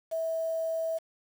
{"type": "tone with quantisation", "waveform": "sine", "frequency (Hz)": 651, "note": "E5", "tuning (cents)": -22, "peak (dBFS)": -28, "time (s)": [0.11, 0.99], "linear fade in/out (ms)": 20, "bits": 8, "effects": []}